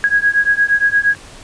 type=beating tone pair; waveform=sine; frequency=1647 / 1655.6 Hz; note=G#6 / G#6; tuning=-15 / -6 cents; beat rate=8.6 Hz; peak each=-14 dBFS; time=0.04-1.15 s; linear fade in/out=0 ms; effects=pink hiss -38 dBFS RMS until 1.43 s + resampled to 22050 Hz